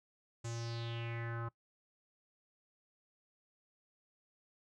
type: tone with low-pass filter sweep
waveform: square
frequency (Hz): 116.54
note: A#2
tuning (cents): 0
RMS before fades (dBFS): -41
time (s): 0.44-1.49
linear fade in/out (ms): 10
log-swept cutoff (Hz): 7500 to 1200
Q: 4.6
effects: noise-tail reverb RT60 0.1 s tail -21 dB re dry